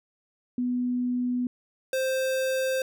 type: tone pair in turn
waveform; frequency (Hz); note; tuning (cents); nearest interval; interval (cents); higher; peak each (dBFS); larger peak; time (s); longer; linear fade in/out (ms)
sine / square; 247.3 / 524; B3 / C5; +3 / +2; octave + minor second; 1299; second; -24 / -25; first; 0.58-1.47 / 1.93-2.82; neither; 2
effects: none